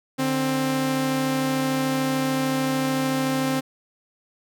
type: tone pair together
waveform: sawtooth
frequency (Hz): 148.4 / 263.3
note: D3 / C4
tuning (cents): +18 / +11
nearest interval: minor seventh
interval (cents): 993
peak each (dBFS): -25 / -18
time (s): 0.18-3.61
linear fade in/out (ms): 20
effects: none